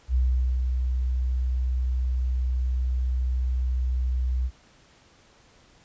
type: tone with ADSR envelope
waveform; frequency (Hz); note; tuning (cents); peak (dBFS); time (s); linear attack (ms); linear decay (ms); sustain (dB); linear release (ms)
sine; 62.9; B1; +32; -18; 0.08-4.51; 67; 440; -4; 56
effects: pink hiss -57 dBFS RMS until 5.84 s + resampled to 16000 Hz